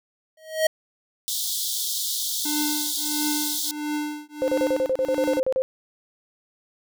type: tone with exponential growth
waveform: square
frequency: 632 Hz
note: D#5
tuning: 27 cents sharp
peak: -15 dBFS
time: 0.37-0.67 s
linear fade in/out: 5 ms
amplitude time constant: 64 ms
type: high-pass noise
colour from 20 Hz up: pink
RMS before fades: -27 dBFS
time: 1.28-3.71 s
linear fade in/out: 0 ms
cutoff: 3300 Hz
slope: 96 dB/octave
type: tone with tremolo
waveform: square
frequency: 299 Hz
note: D4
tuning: 31 cents sharp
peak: -24 dBFS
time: 2.45-5.4 s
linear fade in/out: 5 ms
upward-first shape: triangle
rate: 1.5 Hz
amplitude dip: 100%
type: tone bursts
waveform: sine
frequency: 522 Hz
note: C5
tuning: 4 cents flat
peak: -19 dBFS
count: 13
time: 4.42-5.62 s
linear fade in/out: 0 ms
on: 60 ms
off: 35 ms
effects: none